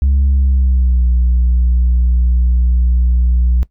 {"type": "tone with pitch glide", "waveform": "sine", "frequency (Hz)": [68.3, 60.85], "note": ["C#2", "B1"], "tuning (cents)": [-25, -25], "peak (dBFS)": -7, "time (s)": [0.02, 3.63], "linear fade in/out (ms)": 0, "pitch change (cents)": -200, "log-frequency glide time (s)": [0.27, 1.07], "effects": ["noise-tail reverb RT60 0.1 s tail -19 dB re dry", "tanh soft clip ceiling -7 dBFS"]}